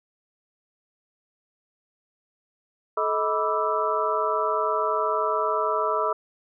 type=tone cluster; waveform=sine; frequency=433.5 / 632 / 984 / 1175 / 1323 Hz; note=A4 / D#5 / B5 / D6 / E6; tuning=-26 / +27 / -7 / +1 / +6 cents; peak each=-28 dBFS; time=2.97-6.13 s; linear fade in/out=5 ms; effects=none